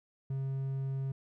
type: tone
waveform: triangle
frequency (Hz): 134.9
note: C#3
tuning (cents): -47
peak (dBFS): -30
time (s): 0.3-1.12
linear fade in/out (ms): 5
effects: none